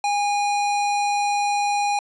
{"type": "tone", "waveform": "square", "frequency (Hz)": 818, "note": "G#5", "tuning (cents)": -26, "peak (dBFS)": -20, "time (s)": [0.04, 1.99], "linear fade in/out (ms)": 2, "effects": ["resampled to 22050 Hz", "9-bit"]}